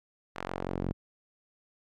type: tone with band-pass filter sweep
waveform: sawtooth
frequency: 45.57 Hz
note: F#1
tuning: 26 cents flat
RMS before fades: -35 dBFS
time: 0.35-0.93 s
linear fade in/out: 20 ms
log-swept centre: 1500 to 200 Hz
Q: 0.75
effects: none